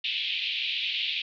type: band-pass noise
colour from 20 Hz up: pink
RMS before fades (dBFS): -30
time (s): 0.04-1.22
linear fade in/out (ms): 5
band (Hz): 2500 to 3800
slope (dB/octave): 48
effects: none